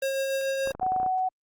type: tone with tremolo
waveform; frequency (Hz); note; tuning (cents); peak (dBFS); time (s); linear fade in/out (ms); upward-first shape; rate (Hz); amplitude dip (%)
square; 540; C#5; -45; -25; 0.02-0.72; 5; triangle; 6.9; 30
type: clicks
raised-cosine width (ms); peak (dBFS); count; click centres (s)
1; -23; 11; 0.674 / 0.708 / 0.75 / 0.797 / 0.83 / 0.865 / 0.92 / 0.963 / 1 / 1.031 / 1.063
type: tone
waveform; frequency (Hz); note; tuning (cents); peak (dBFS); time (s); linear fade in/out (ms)
sine; 747; F#5; +16; -23; 0.81-1.29; 10
effects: Opus 24 kbps